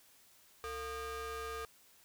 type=ring-modulated tone; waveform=35% pulse; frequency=385.1 Hz; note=G4; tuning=31 cents flat; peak=-35 dBFS; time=0.64-1.65 s; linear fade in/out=0 ms; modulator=837 Hz; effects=white hiss -64 dBFS RMS until 2.04 s